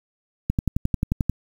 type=click train; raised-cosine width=5 ms; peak=-8 dBFS; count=10; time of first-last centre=0.5-1.296 s; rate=11.3 Hz; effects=7-bit